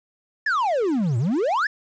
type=exponential two-way sweep; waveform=triangle; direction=down then up; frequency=1804 to 110 to 1804 Hz; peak=-17 dBFS; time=0.46-1.67 s; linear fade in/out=5 ms; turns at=1.18 s; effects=resampled to 16000 Hz + 8-bit